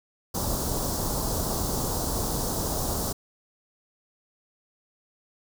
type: band-stop noise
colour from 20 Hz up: pink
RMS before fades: -28 dBFS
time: 0.34-3.13 s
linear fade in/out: 10 ms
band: 1100 to 4700 Hz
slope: 24 dB/octave
effects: none